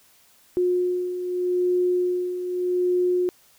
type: beating tone pair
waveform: sine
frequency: 359.2 / 360.02 Hz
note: F4 / F#4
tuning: +49 / -47 cents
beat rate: 0.82 Hz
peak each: -28 / -21 dBFS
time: 0.57-3.29 s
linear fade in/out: 0 ms
effects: white hiss -57 dBFS RMS until 3.58 s